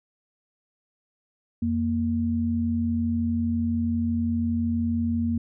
sine tone pair together, 87.42 / 233.1 Hz, F2 / A#3, +2 / 0 cents, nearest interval octave + perfect fourth, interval 1698 cents, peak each -28 / -23 dBFS, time 1.62-5.38 s, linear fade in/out 5 ms, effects none

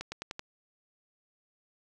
accelerating click train, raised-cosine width 0.2 ms, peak -20 dBFS, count 5, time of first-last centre 0.01-0.394 s, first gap 110 ms, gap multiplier 0.91, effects none

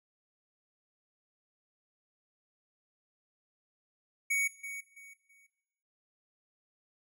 square tone with echo, 2238 Hz, C#7, 16 cents sharp, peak -28 dBFS, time 4.3-4.48 s, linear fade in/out 10 ms, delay 330 ms, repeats 3, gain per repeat -11 dB, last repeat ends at 5.47 s, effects noise-tail reverb RT60 1.0 s tail -18 dB re dry

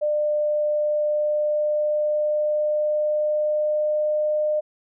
sine tone with pitch glide, 599 to 606.3 Hz, D5 to D#5, +34 to -45 cents, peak -19 dBFS, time 0.01-4.61 s, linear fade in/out 20 ms, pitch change +21 cents, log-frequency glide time 0.77-4.44 s, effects none

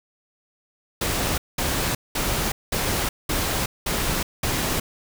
pink noise bursts, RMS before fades -24 dBFS, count 7, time 1.01-4.8 s, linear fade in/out 5 ms, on 370 ms, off 200 ms, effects none

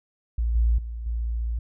sine tone with level steps, 57.4 Hz, A#1, 26 cents flat, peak -21 / -17 / -30 / -24 dBFS, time 0.38-1.59 s, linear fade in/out 5 ms, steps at 0.55 / 0.78 / 1.06 s, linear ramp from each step 5 ms, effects none

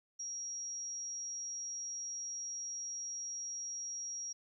sine tone, 5660 Hz, F8, 22 cents sharp, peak -39 dBFS, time 0.19-4.33 s, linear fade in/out 10 ms, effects 13-bit

